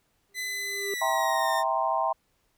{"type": "tone with exponential growth", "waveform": "triangle", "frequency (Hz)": 398.7, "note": "G4", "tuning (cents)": 29, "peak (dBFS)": -26, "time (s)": [0.29, 0.94], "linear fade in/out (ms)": 2, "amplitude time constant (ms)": 140}
{"type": "tone with pitch glide", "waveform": "sawtooth", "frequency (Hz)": [2013, 1824.7], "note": ["B6", "A#6"], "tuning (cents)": [33, -37], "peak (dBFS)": -27, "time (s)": [0.34, 1.64], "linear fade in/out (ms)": 50, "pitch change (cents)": -170, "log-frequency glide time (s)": [0.78, 1.52]}
{"type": "chord", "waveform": "sine", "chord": "C dominant seventh", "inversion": "first", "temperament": "equal with one note detuned", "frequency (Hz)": [652.4, 784, 932.3, 1046.5], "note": ["E5", "G5", "Bb5", "C6"], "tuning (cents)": [-18, 0, 0, 0], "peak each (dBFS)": -29, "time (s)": [1.01, 2.13], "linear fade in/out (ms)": 10}
{"effects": ["pink hiss -71 dBFS RMS until 2.57 s"]}